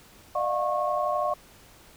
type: tone cluster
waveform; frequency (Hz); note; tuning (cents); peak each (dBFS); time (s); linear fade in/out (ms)
sine; 602 / 685 / 717 / 1094; D5 / F5 / F5 / C#6; +43 / -34 / +45 / -23; -28 / -36 / -29 / -28; 0.35-1.34; 5
effects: pink hiss -53 dBFS RMS until 1.96 s